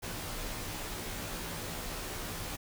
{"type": "noise with comb filter", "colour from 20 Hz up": "pink", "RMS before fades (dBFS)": -39, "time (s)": [0.02, 2.57], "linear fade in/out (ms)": 20, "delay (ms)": 15, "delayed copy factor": -1, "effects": []}